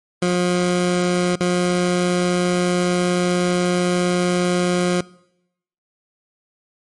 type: tone with dropouts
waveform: 20% pulse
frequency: 178.3 Hz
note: F3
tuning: 36 cents sharp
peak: -11 dBFS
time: 0.22-5.01 s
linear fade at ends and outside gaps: 5 ms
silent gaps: 1.357-1.405 s
effects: noise-tail reverb RT60 0.8 s tail -22 dB re dry + MP3 48 kbps